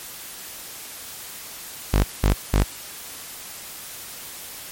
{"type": "tone bursts", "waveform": "sawtooth", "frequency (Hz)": 50.1, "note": "G1", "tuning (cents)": 38, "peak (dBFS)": -11, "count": 3, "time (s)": [1.93, 2.64], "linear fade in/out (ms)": 10, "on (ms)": 110, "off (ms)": 190, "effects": ["white hiss -37 dBFS RMS until 4.71 s", "MP3 64 kbps"]}